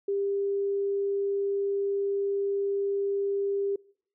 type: tone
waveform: sine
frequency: 398.4 Hz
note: G4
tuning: 28 cents sharp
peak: -25 dBFS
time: 0.08-3.76 s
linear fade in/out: 5 ms
effects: noise-tail reverb RT60 0.6 s tail -24 dB re dry